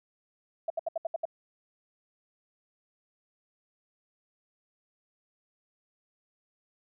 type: tone bursts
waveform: sine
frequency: 659.3 Hz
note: E5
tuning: in tune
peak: -27 dBFS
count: 7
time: 0.68-1.254 s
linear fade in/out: 5 ms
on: 22 ms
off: 70 ms
effects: none